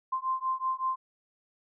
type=beating tone pair; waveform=sine; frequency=1042 / 1047.3 Hz; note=C6 / C6; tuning=-7 / +1 cents; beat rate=5.3 Hz; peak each=-31 dBFS; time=0.12-0.96 s; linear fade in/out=10 ms; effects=none